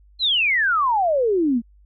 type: exponential sweep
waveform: sine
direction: down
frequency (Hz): 4211 to 219.3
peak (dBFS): -16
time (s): 0.19-1.62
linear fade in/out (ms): 50
effects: added 50 Hz sine -49 dBFS peak until 1.85 s